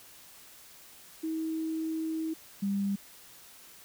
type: tone pair in turn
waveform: sine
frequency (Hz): 320 / 198.86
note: D#4 / G3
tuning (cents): +49 / +25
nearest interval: minor sixth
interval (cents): 824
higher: first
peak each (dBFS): -30 / -27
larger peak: second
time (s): 1.23-2.34 / 2.62-2.96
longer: first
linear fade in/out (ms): 10
effects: white hiss -53 dBFS RMS until 3.84 s